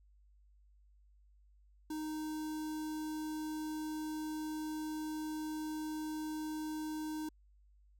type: tone with notch filter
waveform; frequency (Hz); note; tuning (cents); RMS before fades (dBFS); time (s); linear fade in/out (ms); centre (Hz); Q
square; 309.5; D#4; -9; -40; 1.9-7.29; 5; 2300; 0.9
effects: added 50 Hz sine -62 dBFS peak until 7.99 s